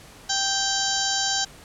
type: harmonic tone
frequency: 784 Hz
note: G5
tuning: in tune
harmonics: 1 / 2 / 4 / 5 / 6 / 7 / 8 / 9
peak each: -30 / -30 / -30 / -30 / -30 / -30 / -30 / -30 dBFS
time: 0.29-1.45 s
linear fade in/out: 10 ms
effects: pink hiss -47 dBFS RMS until 1.64 s + low-pass 11000 Hz 12 dB/octave